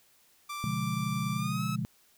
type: tone with pitch glide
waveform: sawtooth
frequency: 1174.7 to 1295.9 Hz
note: D6 to E6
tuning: 0 to -30 cents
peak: -32 dBFS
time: 0.49-1.76 s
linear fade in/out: 10 ms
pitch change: +170 cents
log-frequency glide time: 1.35-1.64 s
type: chord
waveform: sine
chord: B diminished seventh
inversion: none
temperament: equal with one note detuned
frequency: 123.47 / 144.23 / 174.61 / 207.7 Hz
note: B2 / D3 / F3 / Ab3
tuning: 0 / -31 / 0 / 0 cents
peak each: -35 dBFS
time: 0.64-1.85 s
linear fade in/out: 0 ms
effects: white hiss -64 dBFS RMS until 2.17 s